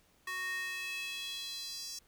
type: tone with high-pass filter sweep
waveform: square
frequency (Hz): 370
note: F#4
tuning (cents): 0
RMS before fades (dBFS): -40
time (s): 0.27-1.99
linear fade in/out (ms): 5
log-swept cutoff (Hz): 1500 to 5600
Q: 3.9
effects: pink hiss -68 dBFS RMS until 2.07 s